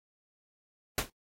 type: noise with exponential decay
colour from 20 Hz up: pink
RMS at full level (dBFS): -24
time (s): 0.98-1.1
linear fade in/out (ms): 2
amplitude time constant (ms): 26
effects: noise-tail reverb RT60 0.1 s tail -25 dB re dry + AAC 48 kbps